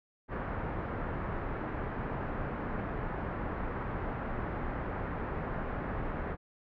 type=low-pass noise; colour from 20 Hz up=pink; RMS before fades=-36 dBFS; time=0.28-6.37 s; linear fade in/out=50 ms; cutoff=1700 Hz; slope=24 dB/octave; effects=none